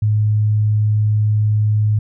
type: tone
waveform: sine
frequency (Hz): 106.4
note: G#2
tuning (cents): +42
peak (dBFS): -12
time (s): 0.02-1.99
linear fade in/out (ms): 5
effects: none